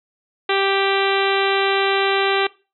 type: harmonic tone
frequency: 392 Hz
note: G4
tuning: in tune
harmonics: 1 / 2 / 3 / 4 / 5 / 6 / 7 / 8 / 9 / 10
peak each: -20 / -23 / -25 / -26 / -27 / -28 / -28 / -29 / -30 / -30 dBFS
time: 0.49-2.47 s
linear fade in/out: 5 ms
effects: noise-tail reverb RT60 0.3 s tail -20 dB re dry